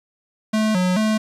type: tone with vibrato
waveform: square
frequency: 198.8 Hz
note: G3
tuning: 25 cents sharp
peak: -17 dBFS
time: 0.53-1.18 s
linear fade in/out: 10 ms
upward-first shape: square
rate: 2.3 Hz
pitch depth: 150 cents each way
effects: low-pass 9000 Hz 12 dB/octave + 8-bit